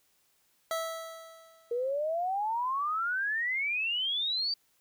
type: tone with exponential decay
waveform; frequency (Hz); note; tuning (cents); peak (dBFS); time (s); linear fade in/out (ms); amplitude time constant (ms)
25% pulse; 654; E5; -14; -25; 0.71-1.91; 1; 260
type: exponential sweep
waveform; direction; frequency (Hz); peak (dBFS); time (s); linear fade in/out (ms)
sine; up; 466.2 to 4681; -28; 1.71-4.54; 5
effects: white hiss -70 dBFS RMS until 4.8 s